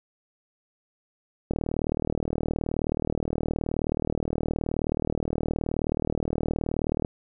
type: click train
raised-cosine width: 2 ms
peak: -13 dBFS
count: 217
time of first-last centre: 1.51-7.048 s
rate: 39 Hz
effects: none